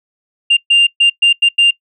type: tone bursts at uneven times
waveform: sine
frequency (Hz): 2794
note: F7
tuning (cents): 0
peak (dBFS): -4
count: 6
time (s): 0.5-0.57 / 0.7-0.87 / 1-1.1 / 1.22-1.33 / 1.42-1.49 / 1.58-1.71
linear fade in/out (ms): 10
effects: noise-tail reverb RT60 0.1 s tail -24 dB re dry + tanh soft clip ceiling -4 dBFS